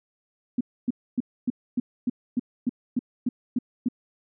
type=tone bursts; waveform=sine; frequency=245.4 Hz; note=B3; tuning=11 cents flat; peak=-20 dBFS; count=12; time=0.58-3.886 s; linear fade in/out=5 ms; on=28 ms; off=270 ms; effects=none